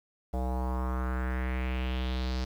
square tone with low-pass filter sweep, 63.5 Hz, B1, 49 cents sharp, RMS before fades -31 dBFS, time 0.33-2.45 s, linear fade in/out 10 ms, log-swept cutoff 690 to 5000 Hz, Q 3.4, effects 9-bit

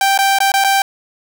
sawtooth tone with dropouts, 784 Hz, G5, in tune, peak -7 dBFS, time 0.01-0.82 s, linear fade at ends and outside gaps 2 ms, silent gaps 0.177-0.188 / 0.387-0.403 / 0.519-0.539 / 0.64-0.645 s, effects none

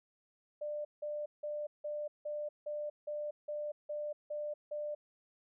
sine tone bursts, 595 Hz, D5, 22 cents sharp, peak -36 dBFS, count 11, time 0.61-4.95 s, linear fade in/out 10 ms, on 240 ms, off 170 ms, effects none

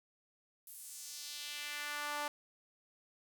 sawtooth tone with high-pass filter sweep, 293.7 Hz, D4, in tune, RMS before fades -43 dBFS, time 0.67-2.28 s, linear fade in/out 2 ms, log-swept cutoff 12000 to 820 Hz, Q 1.5, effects none

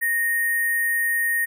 sine tone with sample-and-hold, 1860 Hz, A#6, 4 cents flat, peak -19 dBFS, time 0.01-1.46 s, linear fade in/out 20 ms, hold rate 11025 Hz, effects none

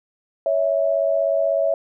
sine tone pair together, 558.7 / 655 Hz, C#5 / E5, +13 / -11 cents, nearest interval minor third, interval 276 cents, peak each -20 / -19 dBFS, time 0.46-1.74 s, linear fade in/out 2 ms, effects none

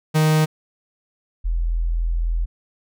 45% pulse / sine tone pair in turn, 155.56 / 41.83 Hz, D#3 / E1, 0 / +26 cents, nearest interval octave + major seventh, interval 2274 cents, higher first, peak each -14 / -18 dBFS, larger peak first, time 0.14-0.46 / 1.44-2.46 s, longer second, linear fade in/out 20 ms, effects none

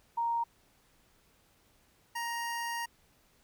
sine / 25% pulse tone pair in turn, 932.3 / 936.5 Hz, A#5 / A#5, 0 / +8 cents, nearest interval unison, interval 8 cents, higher second, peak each -28 / -30 dBFS, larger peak first, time 0.17-0.44 / 2.15-2.86 s, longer second, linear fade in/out 10 ms, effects pink hiss -67 dBFS RMS until 3.43 s

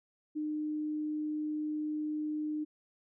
sine tone, 304 Hz, D#4, 40 cents flat, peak -32 dBFS, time 0.35-2.65 s, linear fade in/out 20 ms, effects none

